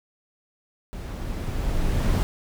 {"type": "noise with level ramp", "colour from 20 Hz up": "brown", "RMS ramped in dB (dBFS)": [-33, -20], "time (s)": [0.93, 2.23], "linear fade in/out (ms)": 0, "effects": []}